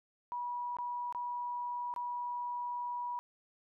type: tone with dropouts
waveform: sine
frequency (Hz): 971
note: B5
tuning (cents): -30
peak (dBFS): -35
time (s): 0.32-3.19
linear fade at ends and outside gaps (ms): 0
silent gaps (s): 0.768-0.786 / 1.125-1.148 / 1.939-1.962
effects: none